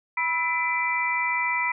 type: tone cluster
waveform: sine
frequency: 980 / 1313 / 2005 / 2349 Hz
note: B5 / E6 / B6 / D7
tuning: -14 / -7 / +26 / 0 cents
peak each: -27 / -35 / -26 / -28 dBFS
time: 0.17-1.72 s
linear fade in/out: 5 ms
effects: none